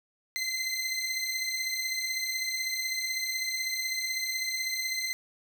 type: beating tone pair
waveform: 20% pulse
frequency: 2049 / 2065 Hz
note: C7 / C7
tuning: -37 / -23 cents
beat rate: 16 Hz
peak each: -30 / -26 dBFS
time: 0.36-5.13 s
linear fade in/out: 0 ms
effects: none